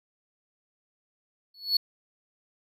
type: tone with exponential growth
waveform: triangle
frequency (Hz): 4400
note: C#8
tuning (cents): -14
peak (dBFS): -16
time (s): 1.54-1.77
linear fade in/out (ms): 5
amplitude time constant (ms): 50
effects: none